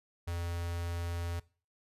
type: tone with notch filter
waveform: square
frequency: 85.8 Hz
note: F2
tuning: 30 cents flat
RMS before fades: -36 dBFS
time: 0.27-1.4 s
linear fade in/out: 10 ms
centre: 290 Hz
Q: 1.6
effects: noise-tail reverb RT60 0.4 s tail -21 dB re dry + resampled to 32000 Hz